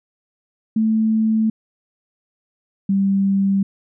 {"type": "tone pair in turn", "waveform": "sine", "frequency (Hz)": [220, 196], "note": ["A3", "G3"], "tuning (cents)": [0, 0], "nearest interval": "major second", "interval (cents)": 200, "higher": "first", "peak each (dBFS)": -14, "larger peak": "neither", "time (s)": [[0.76, 1.5], [2.89, 3.63]], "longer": "neither", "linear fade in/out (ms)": 5, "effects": []}